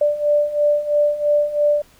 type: beating tone pair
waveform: sine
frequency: 587.3 / 590.3 Hz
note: D5 / D5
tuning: 0 / +9 cents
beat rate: 3 Hz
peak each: -20 / -16 dBFS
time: 0.01-1.82 s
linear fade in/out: 5 ms
effects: pink hiss -52 dBFS RMS until 1.99 s